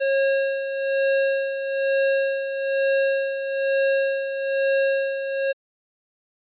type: tone with tremolo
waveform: square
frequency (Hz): 544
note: C#5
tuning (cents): -33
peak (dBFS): -18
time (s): 0-5.53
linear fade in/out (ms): 20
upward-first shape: sine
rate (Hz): 1.1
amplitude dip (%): 60
effects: resampled to 8000 Hz